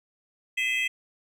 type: tone cluster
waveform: triangle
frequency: 2031 / 2481 / 2600 / 3212 Hz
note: B6 / D#7 / E7 / G7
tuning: +48 / -6 / -24 / +41 cents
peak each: -27 / -31 / -26 / -32 dBFS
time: 0.57-0.88 s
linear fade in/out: 10 ms
effects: none